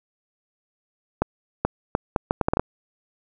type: accelerating click train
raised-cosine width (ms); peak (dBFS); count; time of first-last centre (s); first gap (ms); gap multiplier
1; -5; 10; 1.22-2.595; 430; 0.7
effects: none